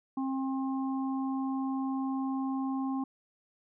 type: harmonic tone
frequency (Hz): 266.6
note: C4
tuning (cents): +33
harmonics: 1 / 3 / 4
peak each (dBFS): -30 / -40 / -42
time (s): 0.17-3.04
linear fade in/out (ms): 5
effects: none